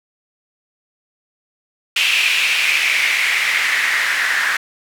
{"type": "noise with band-pass filter sweep", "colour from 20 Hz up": "white", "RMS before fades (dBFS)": -17, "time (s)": [1.96, 4.57], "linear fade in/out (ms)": 5, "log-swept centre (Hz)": [2700, 1700], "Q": 4.6, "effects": []}